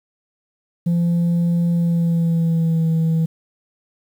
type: tone with pitch glide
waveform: sine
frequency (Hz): 171.3 to 162.34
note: F3 to E3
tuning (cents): -33 to -26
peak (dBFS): -12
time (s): 0.86-3.26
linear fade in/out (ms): 10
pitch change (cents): -93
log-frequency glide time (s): 1.7-2.88
effects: tanh soft clip ceiling -14 dBFS + 8-bit